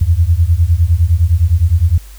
sine beating tone pair, 79.7 / 89.5 Hz, D#2 / F2, +42 / +43 cents, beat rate 9.8 Hz, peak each -11 dBFS, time 0.01-1.98 s, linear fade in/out 5 ms, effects added 50 Hz sine -32 dBFS peak until 2.18 s + white hiss -43 dBFS RMS until 2.18 s

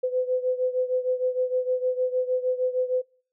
sine beating tone pair, 505 / 511.5 Hz, B4 / C5, +39 / -39 cents, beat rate 6.5 Hz, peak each -24 / -28 dBFS, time 0.03-3.02 s, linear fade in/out 10 ms, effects noise-tail reverb RT60 0.5 s tail -25 dB re dry

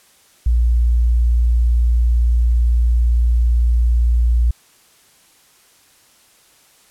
sine tone, 58.9 Hz, A#1, 19 cents sharp, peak -11 dBFS, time 0.46-4.51 s, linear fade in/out 5 ms, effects white hiss -52 dBFS RMS until 6.9 s + low-pass 12000 Hz 12 dB/octave

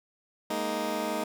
15% pulse chord, Ab suspended second, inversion none, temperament just, 207.7 / 233.6 / 311.5 Hz, Ab3 / Bb3 / Eb4, 0 / +4 / +2 cents, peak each -29 / -28 / -27 dBFS, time 0.5-1.24 s, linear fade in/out 5 ms, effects none

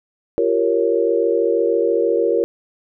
sine chord, G half-diminished seventh, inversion third, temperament equal with one note detuned, 345.8 / 392 / 466.2 / 554.4 Hz, F4 / G4 / Bb4 / Db5, -17 / 0 / 0 / 0 cents, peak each -21 / -22 / -17 / -22 dBFS, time 0.38-2.44 s, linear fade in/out 0 ms, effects none

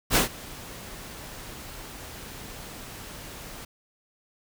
pink noise with ADSR envelope, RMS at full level -18 dBFS, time 0.1-3.65 s, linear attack 61 ms, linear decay 120 ms, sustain -23 dB, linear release 6 ms, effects none

